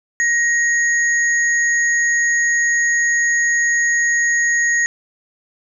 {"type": "tone pair together", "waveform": "sine", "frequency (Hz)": [1884, 6671], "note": ["A#6", "G#8"], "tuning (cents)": [18, 7], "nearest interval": "octave + minor seventh", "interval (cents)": 2189, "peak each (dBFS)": [-14, -22], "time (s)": [0.2, 4.86], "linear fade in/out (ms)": 0, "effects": []}